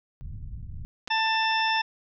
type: low-pass noise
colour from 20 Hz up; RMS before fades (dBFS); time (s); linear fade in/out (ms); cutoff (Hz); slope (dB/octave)
pink; -37; 0.21-0.85; 0; 140; 24
type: clicks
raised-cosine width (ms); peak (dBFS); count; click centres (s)
0.2; -19; 2; 1.075 / 1.079
type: harmonic tone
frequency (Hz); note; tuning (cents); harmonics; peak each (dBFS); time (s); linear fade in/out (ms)
888; A5; +16; 1 / 2 / 3 / 4 / 6; -25 / -28 / -30 / -31 / -33; 1.1-1.82; 10
effects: none